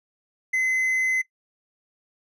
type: tone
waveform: triangle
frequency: 2044 Hz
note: C7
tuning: 41 cents flat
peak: -18 dBFS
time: 0.53-1.22 s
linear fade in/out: 10 ms
effects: noise-tail reverb RT60 0.1 s tail -20 dB re dry + resampled to 32000 Hz